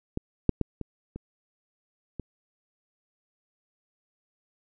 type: clicks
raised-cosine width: 3 ms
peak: -16 / -6 / -12 / -21 / -24 / -21 dBFS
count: 6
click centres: 0.174 / 0.493 / 0.613 / 0.813 / 1.16 / 2.197 s
effects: none